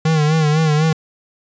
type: tone with vibrato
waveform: square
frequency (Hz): 154.9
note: D#3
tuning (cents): -7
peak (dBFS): -13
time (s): 0.05-0.93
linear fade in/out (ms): 5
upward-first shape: sine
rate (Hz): 4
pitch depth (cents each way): 68
effects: resampled to 16000 Hz